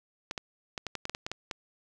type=clicks; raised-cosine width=0.2 ms; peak=-17 dBFS; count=11; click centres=0.311 / 0.378 / 0.778 / 0.867 / 0.953 / 1.054 / 1.096 / 1.149 / 1.265 / 1.316 / 1.512 s; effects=none